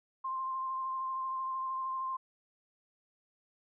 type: tone with vibrato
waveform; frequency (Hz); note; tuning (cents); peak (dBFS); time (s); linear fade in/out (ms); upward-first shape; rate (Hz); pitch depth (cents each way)
sine; 1051; C6; +7; -33; 0.24-2.17; 10; sine; 13; 16
effects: none